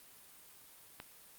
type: click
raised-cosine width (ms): 0.3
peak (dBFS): -28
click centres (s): 1.001
effects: white hiss -58 dBFS RMS until 1.38 s + Opus 32 kbps